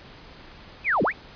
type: linear two-way sweep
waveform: sine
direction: down then up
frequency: 2637 to 139.2 to 2637 Hz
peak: -19 dBFS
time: 0.84-1.13 s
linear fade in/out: 50 ms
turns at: 1.03 s
effects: pink hiss -46 dBFS RMS until 1.35 s + resampled to 11025 Hz